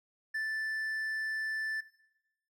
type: tone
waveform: triangle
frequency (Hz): 1760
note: A6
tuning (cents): 0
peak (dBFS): -30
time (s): 0.34-1.81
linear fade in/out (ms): 10
effects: noise-tail reverb RT60 0.9 s tail -18 dB re dry